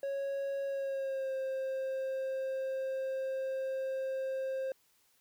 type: tone with pitch glide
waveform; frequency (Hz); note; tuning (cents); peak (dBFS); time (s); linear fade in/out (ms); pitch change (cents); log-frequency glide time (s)
triangle; 552 to 529.8; C#5 to C5; -7 to +22; -31; 0.03-4.72; 2; -71; 0.66-1.34
effects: white hiss -70 dBFS RMS until 5.2 s